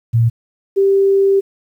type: tone pair in turn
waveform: sine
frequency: 115.7 / 392.3 Hz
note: A#2 / G4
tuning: -13 / +1 cents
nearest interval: octave + major sixth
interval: 2114 cents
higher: second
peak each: -9 dBFS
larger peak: neither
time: 0.13-0.3 / 0.76-1.41 s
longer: second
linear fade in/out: 20 ms
effects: 8-bit